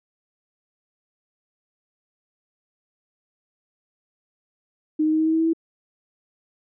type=tone with pitch steps; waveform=sine; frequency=308.6 / 311.3 / 314 / 316.7 / 319.5 / 322.3 / 325.1 / 327.9 Hz; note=D#4 / D#4 / D#4 / D#4 / D#4 / E4 / E4 / E4; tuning=-14 / +1 / +16 / +31 / +46 / -39 / -24 / -9 cents; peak=-17 dBFS; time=4.99-5.534 s; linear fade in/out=10 ms; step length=68 ms; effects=none